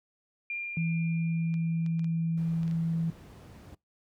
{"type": "tone with exponential decay", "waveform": "sine", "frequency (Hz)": 2396, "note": "D7", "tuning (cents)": 34, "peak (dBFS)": -31, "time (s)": [0.5, 2.76], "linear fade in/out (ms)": 2, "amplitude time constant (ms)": 490}
{"type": "tone", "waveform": "sine", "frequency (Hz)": 164.81, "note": "E3", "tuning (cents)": 0, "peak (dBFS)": -26, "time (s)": [0.77, 3.1], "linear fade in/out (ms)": 0}
{"type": "clicks", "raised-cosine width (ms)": 0.2, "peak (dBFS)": -34, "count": 7, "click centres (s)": [1.541, 1.863, 1.994, 2.044, 2.632, 2.679, 2.712]}
{"type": "noise", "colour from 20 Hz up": "brown", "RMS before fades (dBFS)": -45, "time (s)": [2.37, 3.75], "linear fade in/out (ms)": 5}
{"effects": ["noise-tail reverb RT60 0.2 s tail -25 dB re dry", "high-pass 80 Hz 12 dB/octave"]}